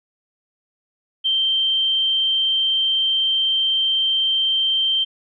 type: tone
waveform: sine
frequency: 3136 Hz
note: G7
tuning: in tune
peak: -16 dBFS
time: 1.24-5.05 s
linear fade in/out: 20 ms
effects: none